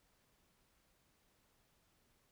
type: silence
effects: pink hiss -75 dBFS RMS until 2.31 s